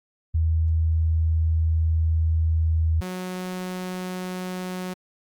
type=tone pair in turn; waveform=sine / sawtooth; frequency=80.6 / 183.25 Hz; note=E2 / F#3; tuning=-38 / -16 cents; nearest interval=octave + major second; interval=1422 cents; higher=second; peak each=-18 / -25 dBFS; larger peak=first; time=0.34-3.01 / 3.01-4.94 s; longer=first; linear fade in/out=10 ms; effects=Opus 48 kbps